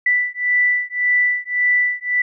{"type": "beating tone pair", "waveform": "sine", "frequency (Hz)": [1975.5, 1977.3], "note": ["B6", "B6"], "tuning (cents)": [0, 2], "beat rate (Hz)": 1.8, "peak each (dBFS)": -18, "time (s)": [0.06, 2.22], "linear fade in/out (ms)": 5, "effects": []}